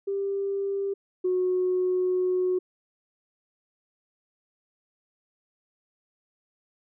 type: tone pair in turn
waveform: sine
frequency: 395.5 / 366.3 Hz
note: G4 / F#4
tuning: +15 / -17 cents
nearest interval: minor second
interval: 132 cents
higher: first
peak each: -25 / -21 dBFS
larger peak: second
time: 0.07-0.94 / 1.24-2.59 s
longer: second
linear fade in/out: 10 ms
effects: tanh soft clip ceiling -17 dBFS